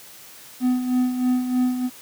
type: tone with tremolo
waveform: triangle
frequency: 251.3 Hz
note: B3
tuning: 30 cents sharp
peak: -14 dBFS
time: 0.6-1.9 s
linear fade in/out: 50 ms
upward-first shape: sine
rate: 3.2 Hz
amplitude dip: 60%
effects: white hiss -44 dBFS RMS until 2.01 s + high-pass 80 Hz 12 dB/octave